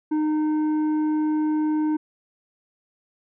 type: tone with tanh clipping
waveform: sine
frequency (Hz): 307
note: D#4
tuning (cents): -23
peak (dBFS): -21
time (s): 0.11-1.97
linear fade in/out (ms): 10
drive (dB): 7
effects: none